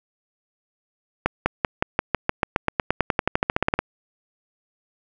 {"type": "accelerating click train", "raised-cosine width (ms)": 0.5, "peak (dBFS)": -3, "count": 24, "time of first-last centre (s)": [1.26, 3.79], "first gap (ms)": 200, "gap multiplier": 0.94, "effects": []}